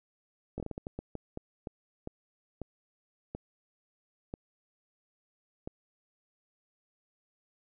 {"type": "slowing click train", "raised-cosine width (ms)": 2, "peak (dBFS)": -24, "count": 16, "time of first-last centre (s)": [0.58, 5.675], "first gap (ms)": 20, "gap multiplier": 1.35, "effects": []}